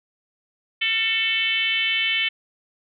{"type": "tone with frequency modulation", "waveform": "sine", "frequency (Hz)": 2641, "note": "E7", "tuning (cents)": 3, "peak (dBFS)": -19, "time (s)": [0.81, 2.29], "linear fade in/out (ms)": 10, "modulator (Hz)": 422, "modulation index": 1.6, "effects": []}